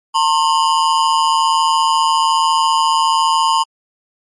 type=ring-modulated tone; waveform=square; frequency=987.8 Hz; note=B5; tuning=in tune; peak=-9 dBFS; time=0.14-3.64 s; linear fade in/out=20 ms; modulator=80.6 Hz; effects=low-pass 9000 Hz 12 dB/octave + MP3 48 kbps